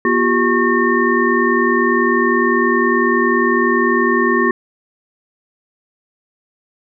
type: tone cluster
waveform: sine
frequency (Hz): 241.1 / 350.8 / 390.8 / 1095 / 1818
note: B3 / F4 / G4 / C#6 / A#6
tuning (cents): -41 / +8 / -5 / -22 / -44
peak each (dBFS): -18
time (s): 0.05-4.51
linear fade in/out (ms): 2
effects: none